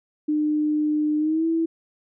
sine tone with pitch glide, 302.2 to 327.7 Hz, D4 to E4, +50 to -10 cents, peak -19 dBFS, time 0.28-1.66 s, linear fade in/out 10 ms, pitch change +140 cents, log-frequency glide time 1.18-1.46 s, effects none

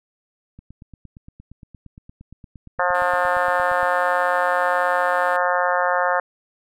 click train, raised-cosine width 5 ms, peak -29 dBFS, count 29, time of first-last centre 0.59-3.831 s, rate 8.64 Hz
harmonic tone, 178.5 Hz, F3, 38 cents sharp, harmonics 3 / 4 / 5 / 6 / 7 / 8 / 9 / 10, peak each -23 / -24 / -25 / -26 / -26 / -27 / -28 / -28 dBFS, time 2.79-6.2 s, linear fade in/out 5 ms
5% pulse tone, 296.3 Hz, D4, 15 cents sharp, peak -27 dBFS, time 2.94-5.37 s, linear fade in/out 10 ms
effects none

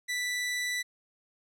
sawtooth tone, 1975.5 Hz, B6, in tune, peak -26 dBFS, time 0.08-0.83 s, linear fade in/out 20 ms, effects low-pass 11000 Hz 12 dB/octave

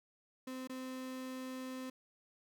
35% pulse tone with dropouts, 258.5 Hz, C4, 21 cents flat, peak -40 dBFS, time 0.47-1.9 s, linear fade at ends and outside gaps 5 ms, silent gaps 0.674-0.695 s, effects none

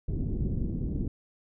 pink low-pass noise, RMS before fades -30 dBFS, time 0.08-1.08 s, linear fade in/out 5 ms, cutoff 310 Hz, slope 24 dB/octave, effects none

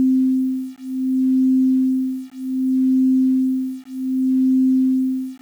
sine beating tone pair, 260 / 260.65 Hz, C4 / C4, -11 / -6 cents, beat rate 0.65 Hz, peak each -18 dBFS, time 0-5.41 s, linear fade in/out 0 ms, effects 8-bit

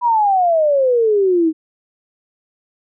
sine exponential sweep, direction down, 987.8 to 310 Hz, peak -11 dBFS, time 0.01-1.53 s, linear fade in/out 50 ms, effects none

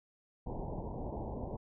pink low-pass noise, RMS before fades -40 dBFS, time 0.46-1.57 s, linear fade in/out 10 ms, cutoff 960 Hz, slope 96 dB/octave, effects none

